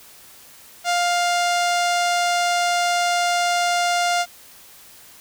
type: tone with low-pass filter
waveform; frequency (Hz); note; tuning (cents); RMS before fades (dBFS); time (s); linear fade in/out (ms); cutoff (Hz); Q
sawtooth; 702; F5; +9; -20; 0.84-4.26; 50; 7200; 1.3
effects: white hiss -46 dBFS RMS until 5.2 s